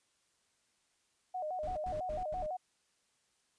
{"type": "tone with vibrato", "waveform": "sine", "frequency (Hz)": 672, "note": "E5", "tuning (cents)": 33, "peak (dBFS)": -35, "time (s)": [1.34, 2.57], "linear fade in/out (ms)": 10, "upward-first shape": "square", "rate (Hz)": 6, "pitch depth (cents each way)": 160}
{"type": "noise bursts", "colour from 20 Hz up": "brown", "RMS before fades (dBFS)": -45, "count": 4, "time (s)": [1.63, 2.463], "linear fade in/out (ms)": 2, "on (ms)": 140, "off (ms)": 91}
{"effects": ["white hiss -75 dBFS RMS until 3.58 s", "resampled to 22050 Hz"]}